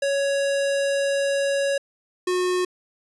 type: tone pair in turn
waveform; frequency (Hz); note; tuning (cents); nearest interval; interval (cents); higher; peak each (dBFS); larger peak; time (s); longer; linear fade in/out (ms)
square; 557 / 363.2; C#5 / F#4; +8 / -32; perfect fifth; 740; first; -21; neither; 0.02-1.78 / 2.27-2.65; first; 5
effects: resampled to 24000 Hz